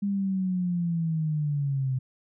sine linear sweep, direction down, 202.6 to 128.2 Hz, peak -24 dBFS, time 0.02-1.99 s, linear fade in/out 10 ms, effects none

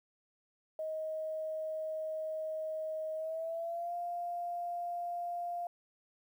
sine tone with pitch glide, 629 to 697.9 Hz, D#5 to F5, +19 to -1 cents, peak -35 dBFS, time 0.79-5.67 s, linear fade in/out 2 ms, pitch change +180 cents, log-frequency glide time 3.15-3.94 s, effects 11-bit

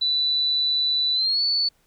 sine tone with pitch glide, 3975 to 4462 Hz, B7 to C#8, +10 to +11 cents, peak -19 dBFS, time 0.01-1.69 s, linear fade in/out 10 ms, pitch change +201 cents, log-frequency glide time 1.14-1.42 s, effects pink hiss -64 dBFS RMS until 1.86 s

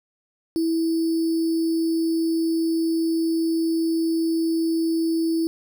sine tone with sample-and-hold, 327.5 Hz, E4, 11 cents flat, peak -19 dBFS, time 0.56-5.47 s, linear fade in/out 0 ms, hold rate 4900 Hz, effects none

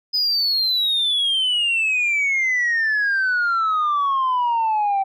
sine exponential sweep, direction down, 5040 to 770 Hz, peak -15 dBFS, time 0.13-5.04 s, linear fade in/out 20 ms, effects tanh soft clip ceiling -15 dBFS

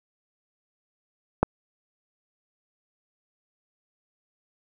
click, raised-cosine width 1 ms, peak -4 dBFS, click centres 1.43 s, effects none

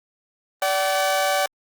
sawtooth tone pair together, 580.1 / 760 Hz, D5 / F#5, -21 / +46 cents, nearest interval perfect fourth, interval 467 cents, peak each -18 dBFS, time 0.62-1.46 s, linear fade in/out 2 ms, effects Opus 32 kbps

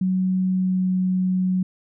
sine tone with pitch glide, 186.1 to 184.92 Hz, F#3 to F#3, +10 to -1 cents, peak -18 dBFS, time 0.01-1.63 s, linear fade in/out 5 ms, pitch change -11 cents, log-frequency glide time 0.48-0.93 s, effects none

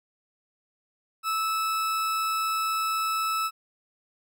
40% pulse tone, 1308 Hz, E6, 14 cents flat, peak -24 dBFS, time 1.23-3.51 s, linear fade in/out 50 ms, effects none

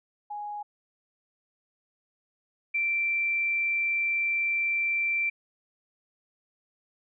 sine tone pair in turn, 830 / 2348 Hz, G#5 / D7, -1 / -1 cents, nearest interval octave + tritone, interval 1800 cents, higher second, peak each -33 / -24 dBFS, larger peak second, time 0.3-0.63 / 2.74-5.3 s, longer second, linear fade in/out 10 ms, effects none

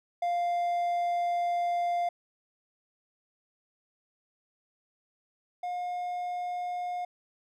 triangle tone pair in turn, 698.5 / 714.4 Hz, F5 / F5, 0 / +39 cents, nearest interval unison, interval 39 cents, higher second, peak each -24 / -29 dBFS, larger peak first, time 0.22-2.09 / 5.63-7.05 s, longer first, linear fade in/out 5 ms, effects none

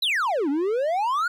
triangle exponential two-way sweep, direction down then up, 4152 to 269.1 to 1481 Hz, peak -19 dBFS, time 0.02-1.28 s, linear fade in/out 5 ms, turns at 0.49 s, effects none

